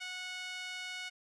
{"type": "tone with band-pass filter", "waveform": "5% pulse", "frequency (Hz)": 734, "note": "F#5", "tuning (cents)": -14, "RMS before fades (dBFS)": -42, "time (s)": [0, 1.1], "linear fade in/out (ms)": 20, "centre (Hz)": 2100, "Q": 1.4, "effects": []}